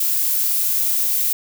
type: noise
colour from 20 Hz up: violet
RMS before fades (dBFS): -19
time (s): 0-1.33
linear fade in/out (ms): 5
effects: none